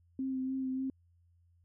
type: tone with vibrato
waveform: sine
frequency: 262.5 Hz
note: C4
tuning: 6 cents sharp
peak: -32 dBFS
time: 0.19-0.9 s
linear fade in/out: 2 ms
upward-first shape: sine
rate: 3.4 Hz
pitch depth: 20 cents each way
effects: added 86 Hz sine -64 dBFS peak until 1.64 s